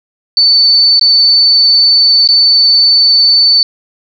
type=tone with dropouts; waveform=sine; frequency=4511 Hz; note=C#8; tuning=29 cents sharp; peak=-4 dBFS; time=0.37-3.63 s; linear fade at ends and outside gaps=1 ms; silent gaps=0.995-1.012 / 2.275-2.288 s; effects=none